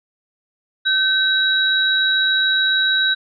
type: tone pair together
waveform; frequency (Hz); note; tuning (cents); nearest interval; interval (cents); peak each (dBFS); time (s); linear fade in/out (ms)
sine; 1538 / 3869; G6 / B7; -33 / -36; octave + major third; 1597; -17; 0.85-3.15; 20
effects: none